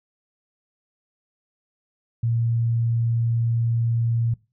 sine tone, 116.2 Hz, A#2, 5 cents flat, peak -19 dBFS, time 2.23-4.34 s, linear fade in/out 5 ms, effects noise-tail reverb RT60 0.3 s tail -22 dB re dry

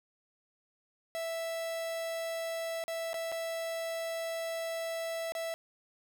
45% pulse tone with dropouts, 659.3 Hz, E5, in tune, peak -34 dBFS, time 1.15-5.54 s, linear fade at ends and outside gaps 0 ms, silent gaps 2.839-2.88 / 3.132-3.142 / 3.318-3.323 / 5.321-5.351 s, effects none

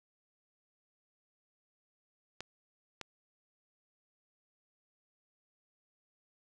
clicks, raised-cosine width 0.2 ms, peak -23 dBFS, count 2, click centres 2.406 / 3.013 s, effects none

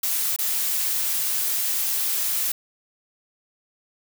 blue noise with dropouts, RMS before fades -24 dBFS, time 0.03-2.52 s, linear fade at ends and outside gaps 5 ms, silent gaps 0.363-0.387 s, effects none

